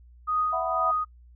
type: tone with tremolo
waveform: sine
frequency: 1244.5 Hz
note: D#6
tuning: in tune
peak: -21 dBFS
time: 0.27-1.05 s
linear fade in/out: 20 ms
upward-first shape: triangle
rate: 2 Hz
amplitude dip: 75%
type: chord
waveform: sine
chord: E suspended second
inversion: none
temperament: equal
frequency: 659.3 / 740 / 987.8 Hz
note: E5 / F#5 / B5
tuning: 0 / 0 / 0 cents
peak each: -29 / -30 / -34 dBFS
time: 0.52-0.92 s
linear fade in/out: 20 ms
effects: noise-tail reverb RT60 0.1 s tail -26 dB re dry + added 60 Hz sine -49 dBFS peak until 1.35 s